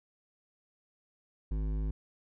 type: tone with hard clipping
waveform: triangle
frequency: 52.2 Hz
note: G#1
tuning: 10 cents sharp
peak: -32 dBFS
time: 1.51-1.91 s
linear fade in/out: 5 ms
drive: 16 dB
effects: none